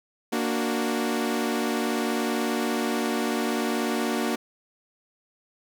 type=chord; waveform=sawtooth; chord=Bb augmented; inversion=none; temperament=equal; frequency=233.1 / 293.7 / 370 Hz; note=Bb3 / D4 / F#4; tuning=0 / 0 / 0 cents; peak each=-23 / -26 / -26 dBFS; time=0.32-4.36 s; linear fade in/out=10 ms; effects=none